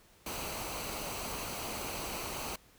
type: noise with comb filter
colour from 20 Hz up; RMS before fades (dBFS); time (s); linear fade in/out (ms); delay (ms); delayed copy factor
pink; -39; 0.26-2.56; 5; 0.57; -0.5
effects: pink hiss -62 dBFS RMS until 2.78 s